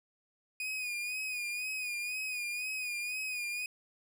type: tone with vibrato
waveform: 40% pulse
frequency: 2473 Hz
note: D#7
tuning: 11 cents flat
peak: -34 dBFS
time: 0.6-3.66 s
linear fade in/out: 2 ms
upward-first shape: sine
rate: 2 Hz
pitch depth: 52 cents each way
effects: none